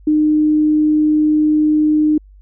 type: tone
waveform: sine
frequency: 304.9 Hz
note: D#4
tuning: 35 cents flat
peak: -10 dBFS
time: 0.07-2.18 s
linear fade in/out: 5 ms
effects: added 49 Hz sine -40 dBFS peak until 2.41 s